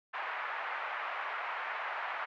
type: band-pass noise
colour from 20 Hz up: pink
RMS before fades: -38 dBFS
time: 0.13-2.26 s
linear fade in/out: 20 ms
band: 770 to 2200 Hz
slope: 24 dB/octave
effects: none